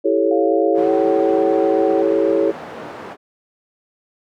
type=chord; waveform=sine; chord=A dominant seventh; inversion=second; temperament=equal; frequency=329.6 / 392 / 440 / 554.4 Hz; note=E4 / G4 / A4 / C#5; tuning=0 / 0 / 0 / 0 cents; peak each=-19 dBFS; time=0.04-2.52 s; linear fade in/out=20 ms
type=tone with pitch glide; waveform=sine; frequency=698.5 to 757.3 Hz; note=F5 to F#5; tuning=0 to +40 cents; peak=-23 dBFS; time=0.31-2.02 s; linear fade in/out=5 ms; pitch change=+140 cents; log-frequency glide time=0.77-0.91 s
type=band-pass noise; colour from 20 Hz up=white; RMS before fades=-33 dBFS; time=0.74-3.17 s; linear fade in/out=50 ms; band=170 to 900 Hz; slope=12 dB/octave
effects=none